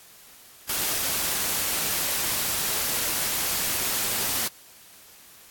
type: noise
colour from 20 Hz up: white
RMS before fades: -26 dBFS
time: 0.69-4.48 s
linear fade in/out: 5 ms
effects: white hiss -50 dBFS RMS until 5.5 s + AAC 64 kbps